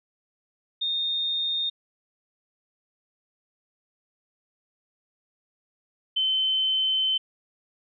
sine tone pair in turn, 3667 / 3070 Hz, A#7 / G7, -29 / -37 cents, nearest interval minor third, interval 308 cents, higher first, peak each -24 / -21 dBFS, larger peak second, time 0.81-1.7 / 6.16-7.18 s, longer second, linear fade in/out 10 ms, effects none

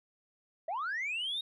sine linear sweep, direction up, 611 to 3775 Hz, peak -31 dBFS, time 0.68-1.41 s, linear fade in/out 5 ms, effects tanh soft clip ceiling -30 dBFS

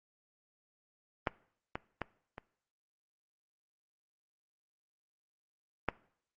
clicks, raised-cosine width 0.5 ms, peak -14 / -20 / -19 / -28 / -14 dBFS, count 5, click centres 1.272 / 1.755 / 2.017 / 2.381 / 5.887 s, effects noise-tail reverb RT60 0.6 s tail -21 dB re dry + Opus 32 kbps

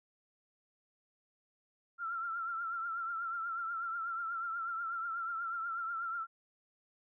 sine tone with vibrato, 1360 Hz, F6, 46 cents flat, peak -35 dBFS, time 1.98-6.27 s, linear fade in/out 50 ms, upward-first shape triangle, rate 8.2 Hz, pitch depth 74 cents each way, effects none

